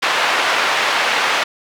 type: band-pass noise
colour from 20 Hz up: pink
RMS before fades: -17 dBFS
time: 0.02-1.44 s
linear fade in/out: 10 ms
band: 860 to 3200 Hz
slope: 12 dB/octave
effects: none